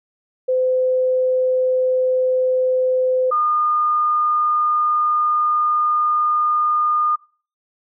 sine tone pair in turn, 512 / 1217.7 Hz, C5 / D#6, -38 / -38 cents, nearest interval octave + minor third, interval 1500 cents, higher second, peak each -15 dBFS, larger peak neither, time 0.48-3.31 / 3.31-7.16 s, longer second, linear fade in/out 10 ms, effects noise-tail reverb RT60 0.4 s tail -21 dB re dry

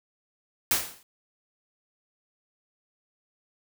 white noise with exponential decay, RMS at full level -20 dBFS, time 0.71-1.03 s, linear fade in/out 2 ms, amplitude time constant 68 ms, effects none

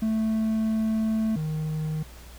triangle tone pair in turn, 220 / 155.56 Hz, A3 / D#3, 0 / 0 cents, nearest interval tritone, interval 600 cents, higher first, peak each -20 / -24 dBFS, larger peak first, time 0.02-1.36 / 1.36-2.03 s, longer first, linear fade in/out 5 ms, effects added 60 Hz sine -44 dBFS peak until 2.38 s + pink hiss -49 dBFS RMS until 2.38 s

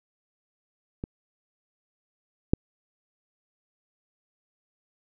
clicks, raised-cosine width 3 ms, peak -19 / -6 dBFS, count 2, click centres 1.039 / 2.535 s, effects none

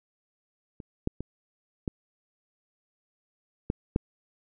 clicks, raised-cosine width 3 ms, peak -28 / -13 / -21 / -16 / -13 / -10 dBFS, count 6, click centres 0.802 / 1.074 / 1.206 / 1.878 / 3.701 / 3.961 s, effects none

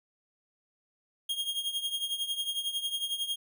45% pulse tone with tremolo, 3246 Hz, G#7, 40 cents flat, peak -27 dBFS, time 1.29-3.36 s, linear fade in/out 5 ms, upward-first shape triangle, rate 11 Hz, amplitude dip 80%, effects none

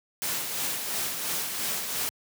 white noise with tremolo, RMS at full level -29 dBFS, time 0.22-2.09 s, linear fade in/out 0 ms, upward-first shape sine, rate 2.9 Hz, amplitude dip 40%, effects high-pass 100 Hz 12 dB/octave

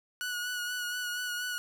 sawtooth tone with vibrato, 1464 Hz, F#6, 19 cents flat, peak -29 dBFS, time 0.21-1.58 s, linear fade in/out 0 ms, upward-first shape sine, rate 4.2 Hz, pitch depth 26 cents each way, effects none

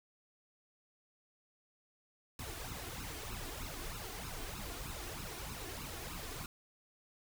pink noise with flanger, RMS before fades -44 dBFS, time 2.39-6.46 s, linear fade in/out 2 ms, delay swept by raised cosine 0.75 to 2.85 ms, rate 3.2 Hz, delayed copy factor +0.75, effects none

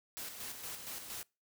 white noise with tremolo, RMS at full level -43 dBFS, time 0.17-1.23 s, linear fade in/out 0 ms, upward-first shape square, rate 4.3 Hz, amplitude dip 45%, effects noise-tail reverb RT60 0.3 s tail -26 dB re dry

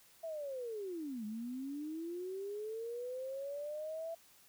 sine linear two-way sweep, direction down then up, 668 to 207.7 to 668 Hz, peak -39 dBFS, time 0.23-4.15 s, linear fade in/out 10 ms, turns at 1.25 s, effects white hiss -64 dBFS RMS until 4.48 s

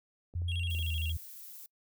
clicks, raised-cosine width 2 ms, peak -40 dBFS, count 4, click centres 0.339 / 0.419 / 0.749 / 0.793 s
sine tone with pitch glide, 86.5 to 81.17 Hz, F2 to E2, -16 to -26 cents, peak -31 dBFS, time 0.35-1.17 s, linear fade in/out 5 ms, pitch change -110 cents, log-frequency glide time 0.66-0.97 s
triangle tone with vibrato, 3006 Hz, F#7, 27 cents sharp, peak -36 dBFS, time 0.48-1.12 s, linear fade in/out 5 ms, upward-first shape square, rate 13 Hz, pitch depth 150 cents each way
violet noise, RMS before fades -48 dBFS, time 0.7-1.66 s, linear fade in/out 2 ms
effects noise-tail reverb RT60 0.1 s tail -24 dB re dry

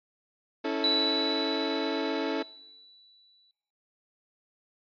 30% pulse chord, A major, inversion first, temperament equal with one note detuned, 277.2 / 325.3 / 440 Hz, C#4 / E4 / A4, 0 / -23 / 0 cents, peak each -30 dBFS, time 0.64-2.43 s, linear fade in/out 10 ms
sine tone with exponential decay, 3951 Hz, B7, in tune, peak -22 dBFS, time 0.84-3.51 s, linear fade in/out 1 ms, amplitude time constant 580 ms
effects noise-tail reverb RT60 0.9 s tail -23 dB re dry + resampled to 11025 Hz

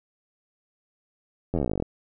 slowing click train, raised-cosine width 2 ms, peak -13 dBFS, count 18, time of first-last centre 1.54-1.824 s, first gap 11 ms, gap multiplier 1.05, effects none

